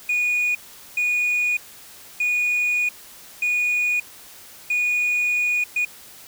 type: tone bursts at uneven times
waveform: sine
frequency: 2457 Hz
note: D#7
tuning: 22 cents flat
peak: -16 dBFS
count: 6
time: 0.09-0.55 / 0.97-1.57 / 2.2-2.89 / 3.42-4 / 4.7-5.64 / 5.76-5.85 s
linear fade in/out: 5 ms
effects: tanh soft clip ceiling -17 dBFS + white hiss -44 dBFS RMS until 6.27 s